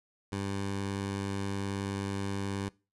15% pulse tone, 98.8 Hz, G2, 14 cents sharp, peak -26 dBFS, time 0.32-2.69 s, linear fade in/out 5 ms, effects noise-tail reverb RT60 0.3 s tail -22 dB re dry + resampled to 24000 Hz

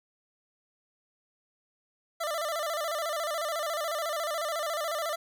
25% pulse tone with vibrato, 632 Hz, D#5, 27 cents sharp, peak -26 dBFS, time 2.2-5.16 s, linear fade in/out 10 ms, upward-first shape square, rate 14 Hz, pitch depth 97 cents each way, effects none

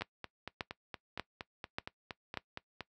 two click trains, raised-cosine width 0.3 ms, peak -24 / -19 dBFS, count 13 / 5, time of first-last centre 0.01-2.807 / 0.02-2.373 s, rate 4.29 / 1.7 Hz, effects noise-tail reverb RT60 0.1 s tail -20 dB re dry + high-pass 60 Hz 12 dB/octave

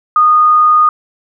sine tone, 1231 Hz, D#6, 19 cents flat, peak -5 dBFS, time 0.16-0.89 s, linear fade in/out 2 ms, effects none

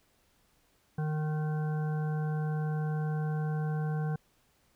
harmonic tone with a mistuned harmonic, 153.4 Hz, D#3, 24 cents flat, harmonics 1 / 3 / 5 / 7 / 9 / 10, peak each -29 / -42 / -43 / -51 / -54 / -48 dBFS, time 0.98-4.16 s, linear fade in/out 5 ms, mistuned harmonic 9, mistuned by +26 cents, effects pink hiss -69 dBFS RMS until 4.75 s

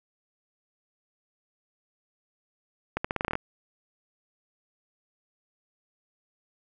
accelerating click train, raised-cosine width 0.5 ms, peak -12 dBFS, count 10, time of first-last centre 2.97-3.354 s, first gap 75 ms, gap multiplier 0.85, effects none

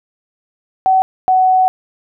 sine tone pair in turn, 757 / 747 Hz, F#5 / F#5, +39 / +16 cents, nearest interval unison, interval 23 cents, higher first, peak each -8 dBFS, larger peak neither, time 0.86-1.02 / 1.28-1.68 s, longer second, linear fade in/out 0 ms, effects none

